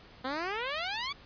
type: exponential sweep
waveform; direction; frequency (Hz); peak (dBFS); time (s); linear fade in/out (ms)
10% pulse; up; 250 to 1174.7; -24; 0.24-1.13; 10
effects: pink hiss -54 dBFS RMS until 1.25 s + resampled to 11025 Hz